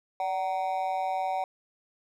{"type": "tone with amplitude modulation", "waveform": "triangle", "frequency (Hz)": 756, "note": "F#5", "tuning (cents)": 37, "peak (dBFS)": -21, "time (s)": [0.2, 1.44], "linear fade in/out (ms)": 2, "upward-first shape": "sine", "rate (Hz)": 177, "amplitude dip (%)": 90, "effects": []}